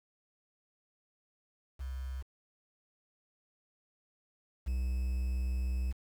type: tone pair in turn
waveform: sine / triangle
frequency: 65.3 / 63.11 Hz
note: C2 / B1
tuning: -3 / +38 cents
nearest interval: minor second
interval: 59 cents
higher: first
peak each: -36 / -28 dBFS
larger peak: second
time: 1.79-2.23 / 4.66-5.93 s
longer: second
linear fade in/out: 20 ms
effects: 9-bit